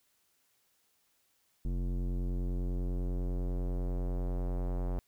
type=tone with low-pass filter sweep; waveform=square; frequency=45 Hz; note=F#1; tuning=47 cents flat; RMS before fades=-33 dBFS; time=1.65-4.99 s; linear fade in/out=0 ms; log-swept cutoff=270 to 760 Hz; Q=1.2; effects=white hiss -73 dBFS RMS until 5.07 s